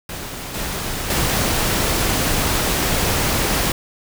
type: noise with level steps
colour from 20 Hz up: pink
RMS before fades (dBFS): -30 / -25 / -19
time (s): 0.09-3.72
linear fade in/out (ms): 2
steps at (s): 0.54 / 1.1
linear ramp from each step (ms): 2
effects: none